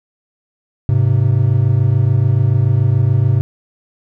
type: tone pair together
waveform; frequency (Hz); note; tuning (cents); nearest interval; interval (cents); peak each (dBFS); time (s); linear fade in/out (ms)
triangle; 103.74 / 130.7; G#2 / C3; -1 / -1; major third; 400; -11; 0.89-3.41; 0
effects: none